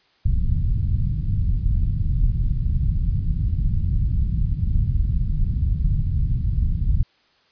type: low-pass noise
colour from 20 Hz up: pink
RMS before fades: -20 dBFS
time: 0.25-7.03 s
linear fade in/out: 10 ms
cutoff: 140 Hz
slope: 24 dB/octave
effects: white hiss -60 dBFS RMS until 7.51 s + resampled to 11025 Hz